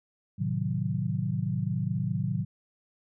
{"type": "chord", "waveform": "sine", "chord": "A diminished seventh", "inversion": "none", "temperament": "equal", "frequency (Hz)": [110, 130.81, 155.56, 185], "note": ["A2", "C3", "Eb3", "Gb3"], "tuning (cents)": [0, 0, 0, 0], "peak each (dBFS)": -32, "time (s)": [0.38, 2.45], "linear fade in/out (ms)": 20, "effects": []}